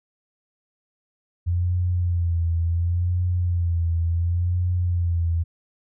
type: tone with vibrato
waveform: sine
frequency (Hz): 86.5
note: F2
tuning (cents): -16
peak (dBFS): -19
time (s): 1.46-5.44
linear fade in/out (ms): 20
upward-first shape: sine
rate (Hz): 0.7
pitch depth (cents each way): 59
effects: none